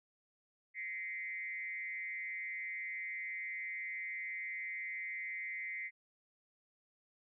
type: tone with frequency modulation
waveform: sine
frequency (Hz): 2070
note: C7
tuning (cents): -19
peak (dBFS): -39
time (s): 0.74-5.91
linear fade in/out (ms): 50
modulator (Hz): 183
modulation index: 0.74
effects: none